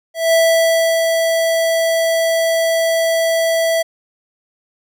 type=tone with ADSR envelope; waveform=square; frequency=658 Hz; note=E5; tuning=3 cents flat; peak=-10 dBFS; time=0.14-3.83 s; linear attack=190 ms; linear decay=670 ms; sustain=-4 dB; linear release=15 ms; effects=none